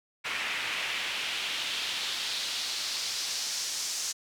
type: noise with band-pass filter sweep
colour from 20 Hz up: pink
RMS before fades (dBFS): -33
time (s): 0.24-4.13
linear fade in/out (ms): 20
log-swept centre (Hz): 2200 to 6200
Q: 1.9
effects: none